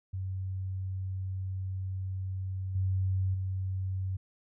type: tone with level steps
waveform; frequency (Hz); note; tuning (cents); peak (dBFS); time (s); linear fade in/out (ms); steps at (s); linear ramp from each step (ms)
sine; 94.5; F#2; +37; -32 / -26 / -30; 0.13-4.17; 10; 2.75 / 3.34; 5
effects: none